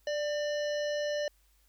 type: harmonic tone with a mistuned harmonic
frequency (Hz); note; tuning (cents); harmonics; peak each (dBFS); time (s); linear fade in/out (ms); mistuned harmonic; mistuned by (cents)
590; D5; +8; 1 / 3 / 5 / 7 / 9 / 10; -30 / -40 / -44 / -47 / -49 / -50; 0.07-1.28; 2; 3; +28
effects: added 50 Hz sine -65 dBFS peak until 1.68 s + white hiss -70 dBFS RMS until 1.68 s